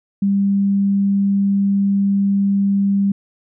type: tone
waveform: sine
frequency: 198.4 Hz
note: G3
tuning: 21 cents sharp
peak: -13 dBFS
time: 0.22-3.12 s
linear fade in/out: 5 ms
effects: none